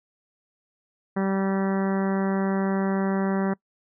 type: harmonic tone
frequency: 193.7 Hz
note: G3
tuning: 20 cents flat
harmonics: 1 / 2 / 3 / 4 / 5 / 6 / 7 / 8 / 9 / 10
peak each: -23 / -29 / -33 / -35 / -37 / -39 / -40 / -41 / -42 / -43 dBFS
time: 1.16-3.54 s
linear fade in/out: 10 ms
effects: noise-tail reverb RT60 0.1 s tail -24 dB re dry